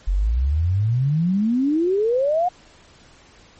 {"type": "exponential sweep", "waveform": "sine", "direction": "up", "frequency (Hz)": [43.26, 740], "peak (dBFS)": -16, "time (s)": [0.07, 2.49], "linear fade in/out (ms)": 10, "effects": ["pink hiss -50 dBFS RMS until 3.59 s", "MP3 32 kbps"]}